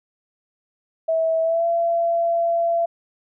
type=tone with pitch glide; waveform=sine; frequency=650 to 677.2 Hz; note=E5 to E5; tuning=-24 to +46 cents; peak=-17 dBFS; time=1.08-2.86 s; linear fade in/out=10 ms; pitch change=+70 cents; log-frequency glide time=1.42-1.66 s; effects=none